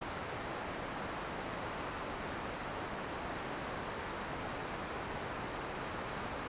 white low-pass noise, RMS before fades -41 dBFS, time 0.01-6.48 s, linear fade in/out 10 ms, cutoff 1300 Hz, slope 12 dB/octave, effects resampled to 8000 Hz

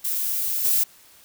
violet noise with level steps, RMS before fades -25 / -20 dBFS, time 0.04-0.84 s, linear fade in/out 10 ms, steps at 0.64 s, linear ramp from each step 10 ms, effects white hiss -52 dBFS RMS until 1.24 s

